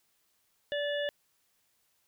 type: harmonic tone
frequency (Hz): 580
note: D5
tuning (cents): -22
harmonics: 1 / 3 / 5 / 6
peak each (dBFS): -31 / -37 / -41 / -41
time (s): 0.72-1.09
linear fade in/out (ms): 0
effects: white hiss -73 dBFS RMS until 2.07 s